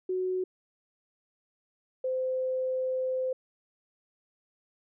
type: tone pair in turn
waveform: sine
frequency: 370 / 516 Hz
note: F#4 / C5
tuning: 0 / -24 cents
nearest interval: tritone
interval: 576 cents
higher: second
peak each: -27 dBFS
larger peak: neither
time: 0.09-0.44 / 2.04-3.33 s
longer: second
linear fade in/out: 5 ms
effects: none